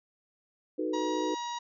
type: chord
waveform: sine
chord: B dominant seventh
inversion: first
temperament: equal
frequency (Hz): 311.1 / 370 / 440 / 493.9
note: D#4 / F#4 / A4 / B4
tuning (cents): 0 / 0 / 0 / 0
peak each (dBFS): -32 / -35 / -37 / -35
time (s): 0.78-1.35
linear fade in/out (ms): 10
type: harmonic tone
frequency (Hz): 954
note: A#5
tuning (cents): +40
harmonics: 1 / 2 / 3 / 4 / 5 / 6 / 7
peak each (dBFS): -34 / -47 / -49 / -43 / -53 / -49 / -51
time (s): 0.93-1.59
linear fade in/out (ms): 10
effects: none